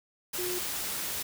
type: tone in noise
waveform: sine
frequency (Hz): 360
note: F#4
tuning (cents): -47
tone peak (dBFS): -33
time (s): 0.38-0.59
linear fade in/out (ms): 10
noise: white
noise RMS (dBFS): -34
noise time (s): 0.33-1.23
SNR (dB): -2
effects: none